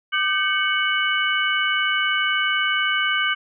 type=tone cluster; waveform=sine; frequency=1203 / 1543 / 2224 / 2969 Hz; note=D6 / G6 / C#7 / F#7; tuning=+41 / -28 / +5 / +5 cents; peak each=-26 / -22 / -25 / -24 dBFS; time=0.12-3.35 s; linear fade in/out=20 ms; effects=none